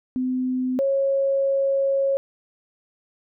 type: tone pair in turn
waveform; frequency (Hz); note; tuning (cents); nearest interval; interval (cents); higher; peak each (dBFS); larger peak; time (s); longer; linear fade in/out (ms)
sine; 255.3 / 547.2; C4 / C#5; -42 / -23; octave + minor second; 1319; second; -21 / -18; second; 0.16-0.79 / 0.79-2.17; second; 0
effects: none